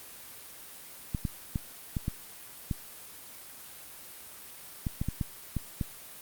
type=clicks; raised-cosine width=5 ms; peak=-17 dBFS; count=12; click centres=1.148 / 1.252 / 1.558 / 1.968 / 2.081 / 2.712 / 4.868 / 5.015 / 5.086 / 5.212 / 5.567 / 5.812 s; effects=white hiss -47 dBFS RMS until 6.21 s + Opus 32 kbps